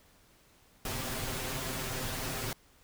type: noise with comb filter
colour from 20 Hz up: pink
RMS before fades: -36 dBFS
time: 0.85-2.53 s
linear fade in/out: 2 ms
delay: 7.7 ms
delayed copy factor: +0.85
effects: pink hiss -63 dBFS RMS until 2.83 s